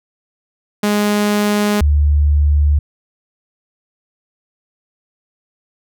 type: tone pair in turn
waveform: sawtooth / sine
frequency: 207.5 / 73.36 Hz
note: G#3 / D2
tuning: -1 / -1 cents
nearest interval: octave + tritone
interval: 1800 cents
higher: first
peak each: -9 dBFS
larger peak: neither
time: 0.83-1.81 / 1.81-2.79 s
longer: neither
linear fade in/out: 5 ms
effects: none